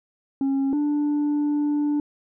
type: tone pair in turn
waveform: sine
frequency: 272.6 / 293.9 Hz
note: C#4 / D4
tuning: -29 / +1 cents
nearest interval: minor second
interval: 130 cents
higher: second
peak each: -17 dBFS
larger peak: neither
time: 0.41-0.73 / 0.73-2 s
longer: second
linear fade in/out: 2 ms
effects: tanh soft clip ceiling -19 dBFS